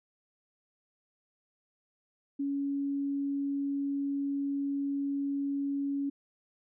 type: tone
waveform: sine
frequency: 280 Hz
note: C#4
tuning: 18 cents sharp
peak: -29 dBFS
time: 2.39-6.1 s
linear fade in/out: 10 ms
effects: none